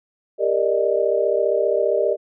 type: chord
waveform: sine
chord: Eb major seventh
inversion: first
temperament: equal with one note detuned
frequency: 398.6 / 466.2 / 587.3 / 622.3 Hz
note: G4 / Bb4 / D5 / Eb5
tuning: +29 / 0 / 0 / 0 cents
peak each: -22 dBFS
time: 0.38-2.17 s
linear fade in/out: 50 ms
effects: none